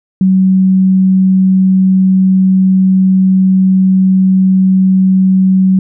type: tone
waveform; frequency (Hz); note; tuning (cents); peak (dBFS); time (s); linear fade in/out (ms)
sine; 188.6; F#3; +33; -5; 0.21-5.79; 2
effects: none